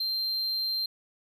triangle tone, 4156 Hz, C8, 12 cents flat, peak -26 dBFS, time 0-0.86 s, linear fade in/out 5 ms, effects none

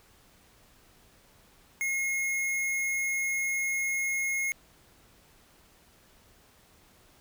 square tone, 2158 Hz, C#7, 47 cents flat, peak -28 dBFS, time 1.81-4.52 s, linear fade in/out 0 ms, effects pink hiss -60 dBFS RMS until 7.2 s

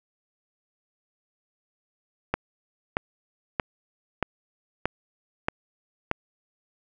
click train, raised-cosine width 0.5 ms, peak -8 dBFS, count 7, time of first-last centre 2.34-6.114 s, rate 1.59 Hz, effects none

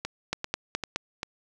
two click trains, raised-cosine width 0.2 ms, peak -14 / -10 dBFS, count 4 / 4, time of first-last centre 0.05-1.231 / 0.33-0.96 s, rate 2.54 / 4.76 Hz, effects none

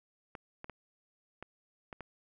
clicks, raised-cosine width 0.5 ms, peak -28 dBFS, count 6, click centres 0.352 / 0.644 / 0.697 / 1.426 / 1.928 / 2.007 s, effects none

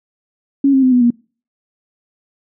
sine tone with pitch steps, 277 / 266.8 / 257 / 247.5 / 238.4 Hz, C#4 / C4 / C4 / B3 / A#3, -1 / +34 / -31 / +4 / +39 cents, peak -8 dBFS, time 0.64-1.105 s, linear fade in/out 5 ms, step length 93 ms, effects noise-tail reverb RT60 0.4 s tail -26 dB re dry

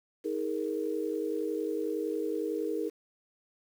sine chord, D# suspended fourth, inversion none, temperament equal with one note detuned, 317.5 / 415.3 / 466.2 Hz, D#4 / G#4 / A#4, +35 / 0 / 0 cents, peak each -34 dBFS, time 0.24-2.9 s, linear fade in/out 20 ms, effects 9-bit

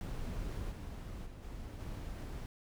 brown noise with level steps, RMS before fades -40 / -44 / -49 / -45 / -42 dBFS, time 0.01-2.46 s, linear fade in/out 0 ms, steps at 0.7 / 1.25 / 1.42 / 1.79 s, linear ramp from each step 20 ms, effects none

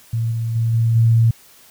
sine tone with level steps, 114.5 Hz, A#2, 31 cents flat, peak -17 / -19 / -15 / -13 / -10 dBFS, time 0.13-1.31 s, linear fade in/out 5 ms, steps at 0.31 / 0.55 / 0.73 / 0.95 s, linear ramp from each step 10 ms, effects white hiss -48 dBFS RMS until 1.7 s

